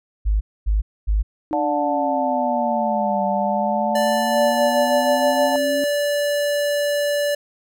sine tone bursts, 51.91 Hz, G#1, in tune, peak -15 dBFS, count 3, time 0.25-1.23 s, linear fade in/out 20 ms, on 160 ms, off 250 ms
sine linear two-way sweep, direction down then up, 311.1 to 196 to 277.1 Hz, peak -24 dBFS, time 1.51-5.84 s, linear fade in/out 0 ms, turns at 3.24 s
sine chord, D major, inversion none, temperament equal with one note detuned, 587.3 / 722.7 / 880 Hz, D5 / F#5 / A5, 0 / -41 / 0 cents, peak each -23 dBFS, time 1.53-5.56 s, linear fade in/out 0 ms
square tone with pitch glide, 587 to 580.9 Hz, D5 to D5, -1 to -19 cents, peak -19 dBFS, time 3.95-7.35 s, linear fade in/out 5 ms, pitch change -18 cents, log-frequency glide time 4.1-4.69 s
effects none

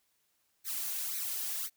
blue noise with flanger, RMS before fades -36 dBFS, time 0.64-1.7 s, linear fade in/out 50 ms, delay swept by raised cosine 0.48 to 2.88 ms, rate 1.9 Hz, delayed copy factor +0.9, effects white hiss -75 dBFS RMS until 1.76 s

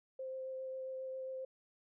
sine tone with vibrato, 523.3 Hz, C5, in tune, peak -40 dBFS, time 0.19-1.45 s, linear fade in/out 5 ms, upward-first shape sine, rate 7.4 Hz, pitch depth 9 cents each way, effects none

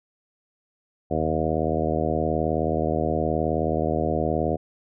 harmonic tone with a mistuned harmonic, 79 Hz, D#2, 27 cents sharp, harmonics 1 / 2 / 3 / 4 / 5 / 6 / 7 / 8 / 9, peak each -30 / -30 / -30 / -30 / -30 / -30 / -30 / -30 / -30 dBFS, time 1.1-4.57 s, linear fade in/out 20 ms, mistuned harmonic 1, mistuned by +47 cents, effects none

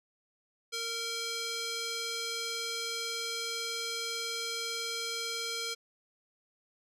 square tone with band-pass filter, 460.9 Hz, A#4, 20 cents flat, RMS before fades -36 dBFS, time 0.72-5.75 s, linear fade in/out 20 ms, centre 4800 Hz, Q 1.2, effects none

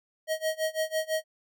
square tone with tremolo, 632 Hz, D#5, 27 cents sharp, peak -25 dBFS, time 0.27-1.24 s, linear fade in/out 50 ms, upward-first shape sine, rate 6 Hz, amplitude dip 95%, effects none

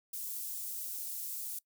white high-pass noise, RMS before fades -40 dBFS, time 0.13-1.59 s, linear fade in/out 5 ms, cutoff 8600 Hz, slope 12 dB/octave, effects noise-tail reverb RT60 0.1 s tail -22 dB re dry

